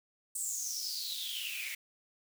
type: noise with high-pass filter sweep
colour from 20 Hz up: white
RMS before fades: -38 dBFS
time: 0.35-1.75 s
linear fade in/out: 5 ms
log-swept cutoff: 8300 to 2100 Hz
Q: 10
effects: none